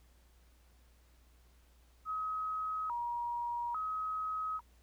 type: tone with vibrato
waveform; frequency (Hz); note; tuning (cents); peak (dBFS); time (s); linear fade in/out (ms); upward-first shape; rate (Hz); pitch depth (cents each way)
sine; 1100; C#6; -14; -34; 2.05-4.61; 50; square; 0.59; 250
effects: added 60 Hz sine -62 dBFS peak until 4.82 s + pink hiss -70 dBFS RMS until 4.82 s